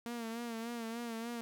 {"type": "tone with vibrato", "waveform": "sawtooth", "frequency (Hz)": 231.6, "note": "A#3", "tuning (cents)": -11, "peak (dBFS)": -35, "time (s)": [0.06, 1.41], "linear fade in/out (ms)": 0, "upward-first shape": "sine", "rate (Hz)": 3.4, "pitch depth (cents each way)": 54, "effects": []}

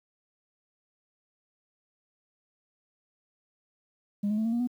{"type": "tone with pitch steps", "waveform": "sine", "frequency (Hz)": [204, 211.8, 219.9, 228.3, 237.1, 246.1], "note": ["G#3", "G#3", "A3", "A#3", "A#3", "B3"], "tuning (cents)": [-31, 34, -1, -36, 30, -6], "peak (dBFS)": -23, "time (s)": [4.23, 4.674], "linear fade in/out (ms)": 10, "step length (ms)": 74, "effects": ["tanh soft clip ceiling -23 dBFS", "10-bit"]}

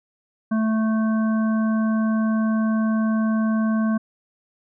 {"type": "harmonic tone", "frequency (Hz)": 220, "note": "A3", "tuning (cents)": 0, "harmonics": [1, 3, 5, 7], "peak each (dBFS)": [-18, -32, -33, -35], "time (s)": [0.51, 3.98], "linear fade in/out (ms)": 10, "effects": []}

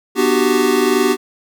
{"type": "chord", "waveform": "square", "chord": "G major seventh", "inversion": "first", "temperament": "equal with one note detuned", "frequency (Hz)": [246.9, 300.5, 370, 392], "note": ["B3", "D4", "F#4", "G4"], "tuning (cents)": [0, 40, 0, 0], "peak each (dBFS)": [-20, -21, -18, -17], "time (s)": [0.15, 1.17], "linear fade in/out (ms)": 50, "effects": []}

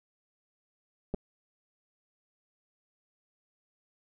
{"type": "clicks", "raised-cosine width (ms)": 2, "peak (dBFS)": -20, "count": 2, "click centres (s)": [1.14, 1.145], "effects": []}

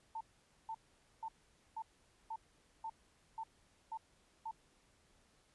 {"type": "tone bursts", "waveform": "sine", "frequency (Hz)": 893, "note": "A5", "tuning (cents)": 25, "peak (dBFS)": -40, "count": 9, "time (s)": [0.15, 4.512], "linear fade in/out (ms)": 5, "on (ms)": 58, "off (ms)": 480, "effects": ["pink hiss -71 dBFS RMS until 5.54 s", "resampled to 24000 Hz"]}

